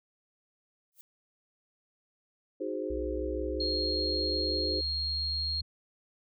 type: noise with exponential growth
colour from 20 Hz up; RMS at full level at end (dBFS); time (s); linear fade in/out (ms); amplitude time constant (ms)
violet; -47; 0.92-1.01; 0; 19
type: chord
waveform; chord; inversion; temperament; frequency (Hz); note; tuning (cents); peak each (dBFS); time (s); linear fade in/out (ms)
sine; Ab dominant seventh; second; equal; 311.1 / 370 / 415.3 / 523.3; Eb4 / Gb4 / Ab4 / C5; 0 / 0 / 0 / 0; -37; 2.6-4.81; 10
type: linear sweep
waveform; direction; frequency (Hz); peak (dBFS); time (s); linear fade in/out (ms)
sine; up; 61.4 to 77; -36; 2.9-5.62; 5
type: tone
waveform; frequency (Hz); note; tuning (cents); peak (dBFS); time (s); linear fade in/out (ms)
sine; 4253; C8; +27; -30; 3.6-5.61; 5
effects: none